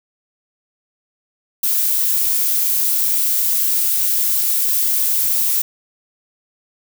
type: noise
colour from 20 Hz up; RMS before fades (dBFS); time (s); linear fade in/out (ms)
violet; -17; 1.63-5.62; 5
effects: none